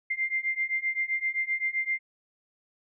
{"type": "beating tone pair", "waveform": "sine", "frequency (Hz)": [2093, 2100.7], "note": ["C7", "C7"], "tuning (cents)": [0, 6], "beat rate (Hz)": 7.7, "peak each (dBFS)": [-30, -29], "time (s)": [0.1, 1.99], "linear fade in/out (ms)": 10, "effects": []}